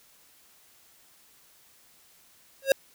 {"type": "tone with exponential growth", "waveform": "square", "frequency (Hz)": 542, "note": "C#5", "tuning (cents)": -39, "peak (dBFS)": -14, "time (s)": [2.62, 2.72], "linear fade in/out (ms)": 2, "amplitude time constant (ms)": 20, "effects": ["white hiss -59 dBFS RMS until 2.94 s"]}